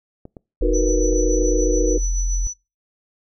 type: clicks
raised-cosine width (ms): 2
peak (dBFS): -24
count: 5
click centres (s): 0.254 / 0.368 / 0.892 / 1.127 / 1.424
type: tone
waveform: sine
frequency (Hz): 43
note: F1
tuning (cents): -26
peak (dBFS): -18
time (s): 0.61-2.47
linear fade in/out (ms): 0
type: chord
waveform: sine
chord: B major seventh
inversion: first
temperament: equal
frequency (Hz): 311.1 / 370 / 466.2 / 493.9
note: D#4 / F#4 / A#4 / B4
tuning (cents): 0 / 0 / 0 / 0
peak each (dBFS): -23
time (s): 0.62-1.98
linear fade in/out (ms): 5
type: tone with tremolo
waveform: sine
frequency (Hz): 5950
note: F#8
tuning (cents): +9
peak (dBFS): -25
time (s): 0.73-2.54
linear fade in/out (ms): 20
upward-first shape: sine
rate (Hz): 7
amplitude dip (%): 50
effects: noise-tail reverb RT60 0.3 s tail -25 dB re dry